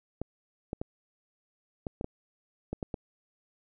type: clicks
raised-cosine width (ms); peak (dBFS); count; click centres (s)
2; -20; 9; 0.216 / 0.731 / 0.815 / 1.868 / 2.011 / 2.044 / 2.73 / 2.828 / 2.942
effects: none